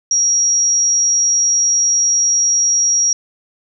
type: tone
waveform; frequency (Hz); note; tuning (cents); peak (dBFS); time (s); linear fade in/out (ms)
sine; 5670; F8; +25; -11; 0.11-3.13; 2
effects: none